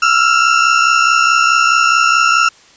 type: tone pair together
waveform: 35% pulse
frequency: 1326 / 1390.7 Hz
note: E6 / F6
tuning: +10 / -8 cents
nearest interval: minor second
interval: 82 cents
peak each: -10 dBFS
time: 0.02-2.49 s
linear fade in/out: 5 ms
effects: white hiss -45 dBFS RMS until 2.76 s + resampled to 16000 Hz